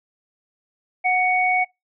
sine tone pair together, 734.9 / 2231 Hz, F#5 / C#7, -12 / +11 cents, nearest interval octave + perfect fifth, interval 1923 cents, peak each -19 dBFS, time 1.04-1.65 s, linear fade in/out 20 ms, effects noise-tail reverb RT60 0.2 s tail -25 dB re dry

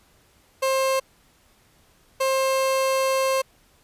30% pulse tone bursts at uneven times, 531 Hz, C5, 25 cents sharp, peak -17 dBFS, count 2, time 0.62-1 / 2.2-3.42 s, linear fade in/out 10 ms, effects pink hiss -59 dBFS RMS until 3.83 s + resampled to 32000 Hz

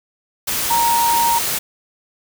sine tone in noise, 934 Hz, A#5, 3 cents sharp, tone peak -14 dBFS, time 0.7-1.39 s, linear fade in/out 10 ms, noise white, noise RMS -21 dBFS, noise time 0.47-1.59 s, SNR +4 dB, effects none

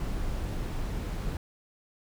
brown noise, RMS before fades -32 dBFS, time 0-1.37 s, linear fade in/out 2 ms, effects none

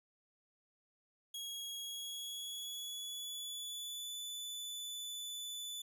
sawtooth tone with pitch glide, 3309 to 3486 Hz, G#7 to A7, -7 to -17 cents, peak -39 dBFS, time 1.34-5.82 s, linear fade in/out 5 ms, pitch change +90 cents, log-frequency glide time 1.79-4.15 s, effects none

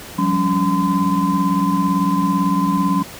sine tone cluster, 177.4 / 195.3 / 280.2 / 1023 Hz, F3 / G3 / C#4 / C6, +27 / -6 / +19 / -39 cents, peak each -20 dBFS, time 0.18-3.03 s, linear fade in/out 10 ms, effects pink hiss -35 dBFS RMS until 3.19 s + high-pass 60 Hz 12 dB/octave

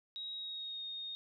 sine tone with pitch glide, 3807 to 3705 Hz, A#7 to A#7, +36 to -11 cents, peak -40 dBFS, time 0.16-1.15 s, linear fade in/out 0 ms, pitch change -47 cents, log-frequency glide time 0.34-0.83 s, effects none

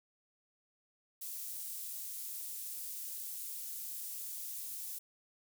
pink high-pass noise, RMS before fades -43 dBFS, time 1.21-4.99 s, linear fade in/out 10 ms, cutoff 11000 Hz, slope 12 dB/octave, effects none

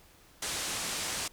white low-pass noise, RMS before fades -35 dBFS, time 0.42-1.28 s, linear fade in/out 5 ms, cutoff 9200 Hz, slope 24 dB/octave, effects pink hiss -59 dBFS RMS until 1.32 s

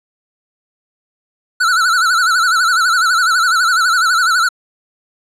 square tone with vibrato, 1405 Hz, F6, 10 cents sharp, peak -11 dBFS, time 1.6-4.49 s, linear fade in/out 10 ms, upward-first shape sine, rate 12 Hz, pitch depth 120 cents each way, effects low-pass 9000 Hz 12 dB/octave

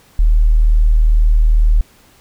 sine tone, 38.89 Hz, D#1, in tune, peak -7 dBFS, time 0.19-1.81 s, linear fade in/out 0 ms, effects pink hiss -49 dBFS RMS until 2.2 s

